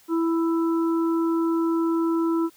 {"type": "harmonic tone", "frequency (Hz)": 330.7, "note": "E4", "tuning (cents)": 6, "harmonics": [1, 3, 4], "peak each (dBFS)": [-20, -33, -34], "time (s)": [0.08, 2.5], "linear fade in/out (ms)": 50, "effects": ["white hiss -56 dBFS RMS until 2.56 s"]}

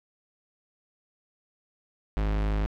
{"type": "tone", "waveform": "45% pulse", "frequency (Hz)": 51.8, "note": "G#1", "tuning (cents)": -4, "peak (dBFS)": -24, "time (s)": [2.17, 2.66], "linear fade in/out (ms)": 0, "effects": ["low-pass 3000 Hz 12 dB/octave", "9-bit"]}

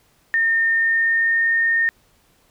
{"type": "tone with pitch glide", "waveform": "sine", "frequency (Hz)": [1820, 1831.6], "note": ["A#6", "A#6"], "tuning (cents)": [-42, -31], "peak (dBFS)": -15, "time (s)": [0.34, 1.89], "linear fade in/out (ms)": 0, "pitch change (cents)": 11, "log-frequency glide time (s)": [0.74, 1.46], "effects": ["pink hiss -59 dBFS RMS until 2.5 s"]}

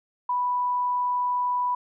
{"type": "tone", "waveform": "sine", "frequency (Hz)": 987, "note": "B5", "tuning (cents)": -1, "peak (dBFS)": -22, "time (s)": [0.29, 1.75], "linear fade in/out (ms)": 5, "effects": []}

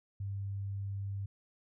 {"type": "tone", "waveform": "sine", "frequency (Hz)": 99, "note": "G2", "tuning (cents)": 18, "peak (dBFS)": -35, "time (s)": [0.2, 1.26], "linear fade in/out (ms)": 5, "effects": []}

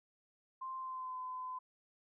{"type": "tone with pitch glide", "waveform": "sine", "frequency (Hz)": [1046.5, 1018.5], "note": ["C6", "C6"], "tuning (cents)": [0, -47], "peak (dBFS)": -40, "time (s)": [0.61, 1.59], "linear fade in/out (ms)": 10, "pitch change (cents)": -47, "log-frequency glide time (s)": [0.77, 1.18], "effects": []}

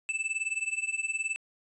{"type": "tone with tremolo", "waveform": "square", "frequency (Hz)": 2637, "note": "E7", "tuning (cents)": 0, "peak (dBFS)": -26, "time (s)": [0.09, 1.36], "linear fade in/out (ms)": 0, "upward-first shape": "triangle", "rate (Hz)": 19, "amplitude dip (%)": 95, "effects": ["resampled to 22050 Hz", "11-bit"]}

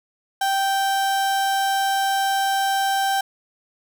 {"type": "tone", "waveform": "35% pulse", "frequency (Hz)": 782, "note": "G5", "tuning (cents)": -4, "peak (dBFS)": -17, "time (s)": [0.41, 3.21], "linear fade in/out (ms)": 5, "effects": []}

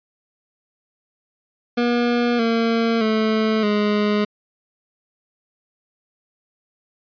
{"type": "tone with pitch steps", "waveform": "25% pulse", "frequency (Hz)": [240, 229, 218.6, 208.6], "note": ["B3", "A#3", "A3", "G#3"], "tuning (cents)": [-49, -31, -11, 8], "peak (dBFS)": -13, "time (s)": [1.77, 4.25], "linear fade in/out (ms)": 10, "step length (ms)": 620, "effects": ["resampled to 11025 Hz"]}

